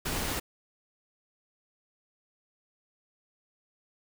pink noise, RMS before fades -32 dBFS, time 0.05-0.4 s, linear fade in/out 10 ms, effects none

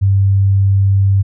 sine tone, 98 Hz, G2, in tune, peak -8 dBFS, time 0.01-1.23 s, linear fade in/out 20 ms, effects none

